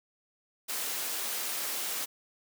white high-pass noise, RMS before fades -34 dBFS, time 0.68-2.06 s, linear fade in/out 20 ms, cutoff 310 Hz, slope 12 dB/octave, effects none

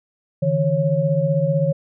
sine tone cluster, 145.7 / 161.4 / 551 Hz, D3 / E3 / C#5, -13 / -36 / -11 cents, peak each -21 / -20 / -20 dBFS, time 0.42-1.73 s, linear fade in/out 10 ms, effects none

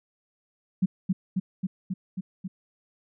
sine tone with echo, 187.1 Hz, F#3, 20 cents sharp, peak -18 dBFS, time 0.82-0.86 s, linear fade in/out 10 ms, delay 270 ms, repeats 6, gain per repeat -2 dB, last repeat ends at 2.48 s, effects none

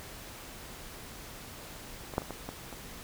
clicks, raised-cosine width 1 ms, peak -26 / -13 / -28 / -24 / -23 / -28 dBFS, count 6, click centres 2.138 / 2.181 / 2.219 / 2.307 / 2.49 / 2.727 s, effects pink hiss -46 dBFS RMS until 3.03 s

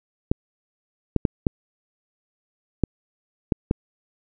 clicks, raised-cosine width 3 ms, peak -5 dBFS, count 7, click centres 0.315 / 1.163 / 1.252 / 1.468 / 2.837 / 3.522 / 3.711 s, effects none

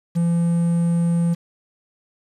triangle tone with quantisation, 170 Hz, F3, 46 cents flat, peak -14 dBFS, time 0.15-1.35 s, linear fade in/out 20 ms, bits 7, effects resampled to 32000 Hz

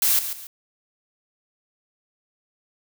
blue noise with echo, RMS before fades -19 dBFS, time 0.02-0.19 s, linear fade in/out 2 ms, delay 140 ms, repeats 2, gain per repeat -10 dB, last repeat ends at 0.47 s, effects none

